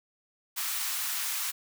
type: high-pass noise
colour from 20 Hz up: white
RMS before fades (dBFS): -32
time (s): 0.56-1.52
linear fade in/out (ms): 20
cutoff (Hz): 920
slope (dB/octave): 24
effects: none